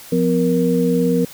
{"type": "tone cluster", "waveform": "sine", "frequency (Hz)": [175.5, 253.6, 470.3], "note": ["F3", "B3", "A#4"], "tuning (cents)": [9, 46, 15], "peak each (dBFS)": -18, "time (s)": [0.12, 1.25], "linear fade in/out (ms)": 5, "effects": ["white hiss -39 dBFS RMS until 1.33 s"]}